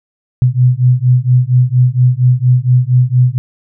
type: beating tone pair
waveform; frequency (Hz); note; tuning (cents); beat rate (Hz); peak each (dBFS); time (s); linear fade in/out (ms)
sine; 123.47 / 127.77; B2 / C3; 0 / -41; 4.3; -10; 0.42-3.38; 0
effects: none